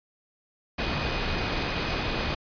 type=tone in noise; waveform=sine; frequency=2489 Hz; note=D#7; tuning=in tune; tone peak=-39 dBFS; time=0.78-2.35 s; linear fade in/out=10 ms; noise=pink; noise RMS=-28 dBFS; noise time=0.78-2.35 s; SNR=-14 dB; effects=resampled to 11025 Hz